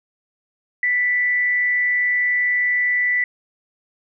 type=tone with frequency modulation; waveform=sine; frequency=1975.5 Hz; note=B6; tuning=in tune; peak=-16 dBFS; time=0.83-3.24 s; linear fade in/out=2 ms; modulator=206 Hz; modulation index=0.2; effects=none